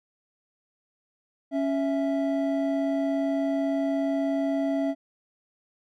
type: tone pair together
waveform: triangle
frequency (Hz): 277.2 / 659.3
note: C#4 / E5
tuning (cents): 0 / 0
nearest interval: octave + minor third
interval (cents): 1500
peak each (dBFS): -23 / -26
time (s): 1.51-4.95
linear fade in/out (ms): 50
effects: none